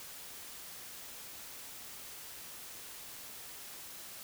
silence, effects white hiss -48 dBFS RMS until 4.23 s

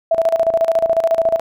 sine tone with tremolo, 659.3 Hz, E5, in tune, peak -10 dBFS, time 0.11-1.4 s, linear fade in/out 5 ms, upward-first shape square, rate 14 Hz, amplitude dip 75%, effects none

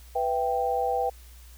sine chord, E minor, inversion second, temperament equal with one note detuned, 493.9 / 666.5 / 784 Hz, B4 / E5 / G5, 0 / +19 / 0 cents, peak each -28 / -31 / -26 dBFS, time 0.15-1.1 s, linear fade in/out 10 ms, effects added 60 Hz sine -46 dBFS peak until 1.57 s + white hiss -55 dBFS RMS until 1.57 s

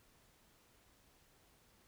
silence, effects pink hiss -69 dBFS RMS until 1.87 s

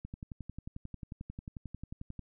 click train, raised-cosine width 5 ms, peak -29 dBFS, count 25, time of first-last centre 0.05-2.193 s, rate 11.2 Hz, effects none

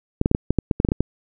clicks, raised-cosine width 3 ms, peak -4 dBFS, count 12, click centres 0.214 / 0.259 / 0.314 / 0.349 / 0.506 / 0.587 / 0.712 / 0.801 / 0.849 / 0.888 / 0.919 / 1.006 s, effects none

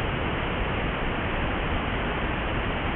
pink low-pass noise, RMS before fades -27 dBFS, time 0-2.95 s, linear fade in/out 0 ms, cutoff 3100 Hz, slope 96 dB/octave, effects none

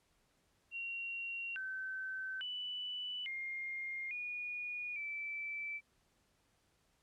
sine tone with pitch steps, 2750 / 1537 / 2976 / 2122 / 2450 / 2322 Hz, F7 / G6 / F#7 / C7 / D#7 / D7, -27 / -35 / +9 / +24 / -27 / -20 cents, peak -39 dBFS, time 0.71-5.81 s, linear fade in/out 50 ms, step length 850 ms, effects pink hiss -75 dBFS RMS until 7.02 s + low-pass 11000 Hz 12 dB/octave

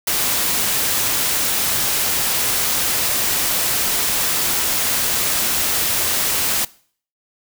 white noise, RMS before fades -19 dBFS, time 0.07-6.65 s, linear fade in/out 5 ms, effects noise-tail reverb RT60 0.5 s tail -21 dB re dry

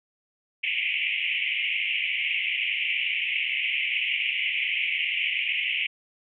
pink band-pass noise, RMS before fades -27 dBFS, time 0.63-5.87 s, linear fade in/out 10 ms, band 2100 to 3000 Hz, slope 96 dB/octave, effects none

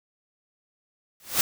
white noise with exponential growth, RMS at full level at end -18 dBFS, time 1.2-1.41 s, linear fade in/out 1 ms, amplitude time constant 45 ms, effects none

